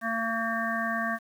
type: harmonic tone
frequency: 227.2 Hz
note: A#3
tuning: 44 cents flat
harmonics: 1 / 3 / 5 / 7 / 8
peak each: -33 / -33 / -33 / -33 / -33 dBFS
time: 0.01-1.19 s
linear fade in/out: 50 ms
effects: 9-bit